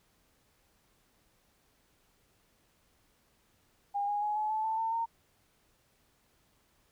sine tone with pitch steps, 809 / 823.6 / 838.5 / 853.6 / 869.1 / 884.8 / 900.8 / 917 Hz, G#5 / G#5 / G#5 / G#5 / A5 / A5 / A5 / A#5, -46 / -15 / +16 / +47 / -22 / +9 / +40 / -29 cents, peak -29 dBFS, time 3.94-5.06 s, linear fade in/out 20 ms, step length 140 ms, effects pink hiss -70 dBFS RMS until 6.91 s

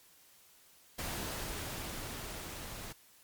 pink noise with level ramp, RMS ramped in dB -38 to -45 dBFS, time 0.98-2.93 s, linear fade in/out 10 ms, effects white hiss -62 dBFS RMS until 3.23 s + MP3 96 kbps

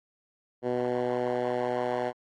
10% pulse tone with band-pass filter sweep, 123.47 Hz, B2, in tune, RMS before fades -29 dBFS, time 0.62-2.13 s, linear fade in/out 50 ms, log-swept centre 430 to 720 Hz, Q 1.2, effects AAC 32 kbps

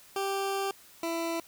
20% pulse tone pair in turn, 392 / 333 Hz, G4 / E4, 0 / +18 cents, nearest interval minor third, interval 282 cents, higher first, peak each -24 / -25 dBFS, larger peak first, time 0.16-0.71 / 1.03-1.4 s, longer first, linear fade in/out 2 ms, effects white hiss -55 dBFS RMS until 1.47 s

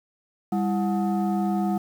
sine tone with frequency modulation, 198.5 Hz, G3, 22 cents sharp, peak -21 dBFS, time 0.52-1.78 s, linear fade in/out 5 ms, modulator 532 Hz, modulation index 0.91, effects 8-bit

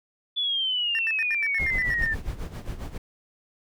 sine exponential sweep, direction down, 3473 to 1760 Hz, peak -23 dBFS, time 0.36-2.15 s, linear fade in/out 20 ms
triangle tone bursts, 1810 Hz, A6, 48 cents sharp, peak -26 dBFS, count 10, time 0.95-2.06 s, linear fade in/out 0 ms, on 39 ms, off 80 ms
brown noise with tremolo, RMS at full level -30 dBFS, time 1.59-2.98 s, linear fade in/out 5 ms, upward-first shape sine, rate 7.4 Hz, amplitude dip 75%
effects none

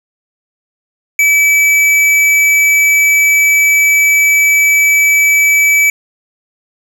triangle tone with hard clipping, 2300 Hz, D7, 37 cents flat, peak -8 dBFS, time 1.19-5.9 s, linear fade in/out 2 ms, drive 17 dB, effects none

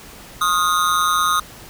square tone with amplitude modulation, 1244.5 Hz, D#6, in tune, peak -12 dBFS, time 0.41-1.4 s, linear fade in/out 5 ms, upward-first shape sine, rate 170 Hz, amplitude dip 90%, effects pink hiss -40 dBFS RMS until 1.69 s

